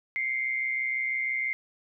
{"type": "tone pair together", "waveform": "sine", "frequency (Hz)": [2093, 2219], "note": ["C7", "C#7"], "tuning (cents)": [0, 1], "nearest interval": "minor second", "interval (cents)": 101, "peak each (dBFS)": [-27, -35], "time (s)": [0.16, 1.53], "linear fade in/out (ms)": 0, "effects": []}